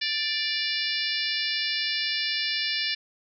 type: harmonic tone with a mistuned harmonic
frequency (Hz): 588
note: D5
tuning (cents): +2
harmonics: 3 / 4 / 5 / 6 / 7 / 8 / 9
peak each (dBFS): -33 / -33 / -33 / -33 / -33 / -33 / -33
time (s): 0.01-2.95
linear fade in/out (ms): 10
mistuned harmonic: 5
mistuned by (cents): -29
effects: none